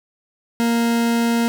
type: tone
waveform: 40% pulse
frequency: 233.1 Hz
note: A#3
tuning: in tune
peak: -15 dBFS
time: 0.6-1.48 s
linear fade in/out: 0 ms
effects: none